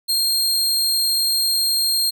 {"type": "tone", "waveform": "sawtooth", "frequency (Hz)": 4213, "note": "C8", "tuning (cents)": 11, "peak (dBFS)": -14, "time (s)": [0.08, 2.11], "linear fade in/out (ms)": 20, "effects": []}